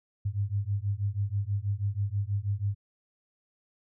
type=beating tone pair; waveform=sine; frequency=98 / 104.2 Hz; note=G2 / G#2; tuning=0 / +6 cents; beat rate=6.2 Hz; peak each=-30 dBFS; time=0.25-2.75 s; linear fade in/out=10 ms; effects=none